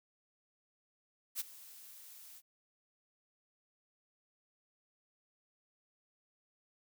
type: noise with ADSR envelope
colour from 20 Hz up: blue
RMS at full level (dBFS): -35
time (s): 1.35-2.42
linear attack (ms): 52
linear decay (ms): 20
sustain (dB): -19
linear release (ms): 48
effects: none